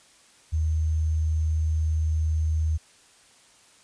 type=tone with sample-and-hold; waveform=sine; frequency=78.8 Hz; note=D#2; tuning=23 cents sharp; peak=-21 dBFS; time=0.52-2.78 s; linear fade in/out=20 ms; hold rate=6300 Hz; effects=white hiss -56 dBFS RMS until 3.83 s + resampled to 22050 Hz